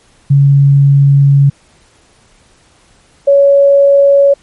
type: tone pair in turn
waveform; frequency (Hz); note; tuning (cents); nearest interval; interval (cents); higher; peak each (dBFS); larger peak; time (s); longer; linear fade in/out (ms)
sine; 140 / 560; C#3 / C#5; +18 / +18; 2 octaves; 2400; second; -3; neither; 0.3-1.5 / 3.27-4.34; first; 10
effects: pink hiss -48 dBFS RMS until 4.42 s + MP3 48 kbps